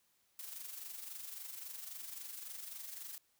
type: noise with amplitude modulation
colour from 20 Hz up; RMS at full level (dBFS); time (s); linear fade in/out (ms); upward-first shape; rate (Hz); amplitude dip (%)
blue; -45; 0.39-3.18; 2; sine; 23.7; 55
effects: white hiss -75 dBFS RMS until 3.39 s